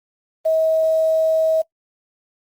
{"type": "tone with quantisation", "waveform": "sine", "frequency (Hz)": 640, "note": "D#5", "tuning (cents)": 49, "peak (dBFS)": -14, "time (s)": [0.45, 1.62], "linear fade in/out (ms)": 10, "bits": 7, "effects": ["noise-tail reverb RT60 0.1 s tail -21 dB re dry", "Opus 24 kbps"]}